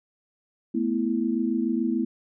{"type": "chord", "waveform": "sine", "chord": "A suspended second", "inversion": "none", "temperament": "equal", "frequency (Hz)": [220, 246.9, 329.6], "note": ["A3", "B3", "E4"], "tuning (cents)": [0, 0, 0], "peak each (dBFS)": [-27, -26, -27], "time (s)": [0.74, 2.05], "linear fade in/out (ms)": 10, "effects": []}